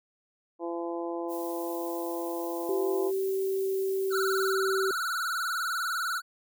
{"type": "harmonic tone", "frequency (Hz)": 170, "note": "F3", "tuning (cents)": -46, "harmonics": [2, 3, 4, 5, 6], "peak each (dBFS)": [-33, -37, -39, -41, -43], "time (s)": [0.59, 3.12], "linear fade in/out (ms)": 50}
{"type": "noise", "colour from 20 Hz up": "violet", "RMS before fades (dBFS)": -44, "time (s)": [1.28, 4.56], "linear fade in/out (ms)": 50}
{"type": "tone", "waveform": "sine", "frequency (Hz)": 384.6, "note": "G4", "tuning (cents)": -33, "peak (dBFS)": -26, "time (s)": [2.69, 4.91], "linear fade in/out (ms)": 2}
{"type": "tone with vibrato", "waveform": "square", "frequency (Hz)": 1396.9, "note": "F6", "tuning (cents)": 0, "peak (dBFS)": -29, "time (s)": [4.1, 6.22], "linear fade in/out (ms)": 50, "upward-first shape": "sine", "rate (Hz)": 20, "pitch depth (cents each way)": 120}
{"effects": []}